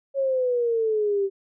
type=exponential sweep; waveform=sine; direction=down; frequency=553 to 386.9 Hz; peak=-20 dBFS; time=0.14-1.3 s; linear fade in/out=50 ms; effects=none